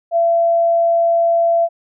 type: tone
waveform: sine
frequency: 675 Hz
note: E5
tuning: 41 cents sharp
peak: -11 dBFS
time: 0.11-1.69 s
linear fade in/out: 50 ms
effects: none